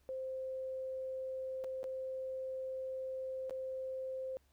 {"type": "tone with dropouts", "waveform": "sine", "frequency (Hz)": 523, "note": "C5", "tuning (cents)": -1, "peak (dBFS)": -38, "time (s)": [0.09, 4.37], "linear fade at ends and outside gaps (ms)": 0, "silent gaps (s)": [[1.64, 1.644], [1.831, 1.841], [3.496, 3.508]], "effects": ["added 68 Hz sine -70 dBFS peak until 4.52 s", "pink hiss -75 dBFS RMS until 4.52 s"]}